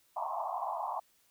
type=band-pass noise; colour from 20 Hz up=white; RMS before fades=-36 dBFS; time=0.16-1 s; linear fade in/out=10 ms; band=640 to 1100 Hz; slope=96 dB/octave; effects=white hiss -69 dBFS RMS until 1.3 s